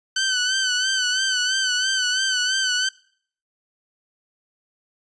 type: tone with vibrato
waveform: 15% pulse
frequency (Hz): 1518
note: F#6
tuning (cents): +44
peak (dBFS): -13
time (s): 0.16-2.89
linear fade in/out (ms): 5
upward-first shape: sine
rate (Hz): 3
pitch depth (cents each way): 53
effects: noise-tail reverb RT60 0.6 s tail -25 dB re dry + resampled to 22050 Hz